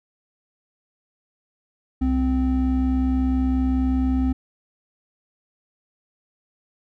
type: tone pair together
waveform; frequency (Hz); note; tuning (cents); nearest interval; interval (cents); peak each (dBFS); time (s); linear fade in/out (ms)
triangle; 65 / 259.5; C2 / C4; -11 / -14; 2 octaves; 2397; -20 / -18; 2.01-4.33; 10
effects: none